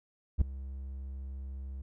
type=tone with ADSR envelope; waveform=triangle; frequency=66.9 Hz; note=C2; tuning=39 cents sharp; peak=-16 dBFS; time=0.38-1.82 s; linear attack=34 ms; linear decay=4 ms; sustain=-20 dB; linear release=5 ms; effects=none